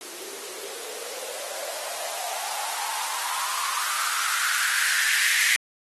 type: noise with band-pass filter sweep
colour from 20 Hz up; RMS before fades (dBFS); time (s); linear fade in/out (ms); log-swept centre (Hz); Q
violet; -28; 0.01-5.56; 0; 350 to 2000; 5.8
effects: AAC 32 kbps